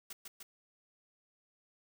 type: noise with echo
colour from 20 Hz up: white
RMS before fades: -45 dBFS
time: 0.1-0.13 s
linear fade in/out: 5 ms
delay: 150 ms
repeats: 2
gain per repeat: -2 dB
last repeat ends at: 0.43 s
effects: none